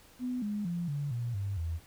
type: tone with pitch steps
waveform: sine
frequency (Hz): 250 / 207.8 / 172.74 / 143.59 / 119.36 / 99.21 / 82.47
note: B3 / G#3 / F3 / D3 / A#2 / G2 / E2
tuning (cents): +21 / +1 / -19 / -39 / +41 / +21 / +1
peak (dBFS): -31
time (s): 0.19-1.8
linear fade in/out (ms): 50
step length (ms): 230
effects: pink hiss -58 dBFS RMS until 1.86 s